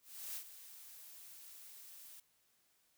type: noise with ADSR envelope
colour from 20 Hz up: blue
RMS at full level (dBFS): -43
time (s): 0.02-2.2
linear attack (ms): 340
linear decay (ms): 73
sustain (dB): -12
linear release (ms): 4
effects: white hiss -75 dBFS RMS until 2.97 s